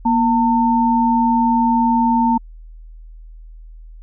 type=tone pair together; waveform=sine; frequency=238.4 / 900 Hz; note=A#3 / A5; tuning=+39 / +39 cents; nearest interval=octave + major seventh; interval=2300 cents; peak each=-15 dBFS; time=0.05-2.38 s; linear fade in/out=10 ms; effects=added 40 Hz sine -35 dBFS peak until 4.02 s